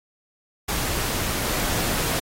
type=noise; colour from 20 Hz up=pink; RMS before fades=-25 dBFS; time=0.68-2.2 s; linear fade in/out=10 ms; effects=AAC 48 kbps